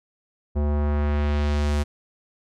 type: tone with low-pass filter sweep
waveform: square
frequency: 73.42 Hz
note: D2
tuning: in tune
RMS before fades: -22 dBFS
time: 0.55-1.84 s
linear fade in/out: 20 ms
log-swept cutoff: 640 to 10000 Hz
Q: 0.85
effects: none